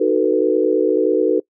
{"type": "chord", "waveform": "sine", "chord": "B dominant seventh", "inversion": "first", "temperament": "just", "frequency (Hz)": [308.7, 370.4, 444.5, 493.9], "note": ["D#4", "F#4", "A4", "B4"], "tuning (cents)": [-14, 2, 18, 0], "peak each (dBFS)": [-20, -18, -17, -19], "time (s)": [0, 1.4], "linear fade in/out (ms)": 10, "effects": ["noise-tail reverb RT60 0.1 s tail -22 dB re dry"]}